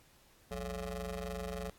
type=ring-modulated tone; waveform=20% pulse; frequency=126.6 Hz; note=B2; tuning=43 cents sharp; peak=-30 dBFS; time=0.51-1.7 s; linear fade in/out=2 ms; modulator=305 Hz; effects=pink hiss -64 dBFS RMS until 1.78 s + AAC 64 kbps